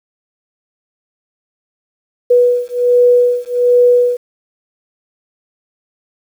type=beating tone pair; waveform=sine; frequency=488.7 / 490 Hz; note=B4 / B4; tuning=-18 / -14 cents; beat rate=1.3 Hz; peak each=-11 dBFS; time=2.3-4.17 s; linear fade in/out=10 ms; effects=7-bit